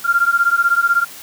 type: beating tone pair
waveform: sine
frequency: 1383 / 1399 Hz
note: F6 / F6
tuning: -17 / +3 cents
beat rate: 16 Hz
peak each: -15 dBFS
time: 0.04-1.05 s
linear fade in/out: 20 ms
effects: white hiss -36 dBFS RMS until 1.22 s + high-pass 80 Hz 12 dB/octave